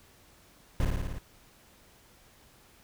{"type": "noise with echo", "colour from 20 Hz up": "brown", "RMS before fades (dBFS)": -25, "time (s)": [0.8, 0.85], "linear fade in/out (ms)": 2, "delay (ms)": 56, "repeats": 6, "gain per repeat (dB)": -2, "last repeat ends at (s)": 1.186, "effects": ["pink hiss -59 dBFS RMS until 2.83 s"]}